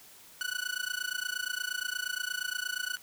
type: tone with amplitude modulation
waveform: sawtooth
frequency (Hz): 1480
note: F#6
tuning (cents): 0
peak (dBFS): -25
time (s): 0.41-2.97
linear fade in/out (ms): 0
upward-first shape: sine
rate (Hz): 28.5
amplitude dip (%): 95
effects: white hiss -54 dBFS RMS until 3.02 s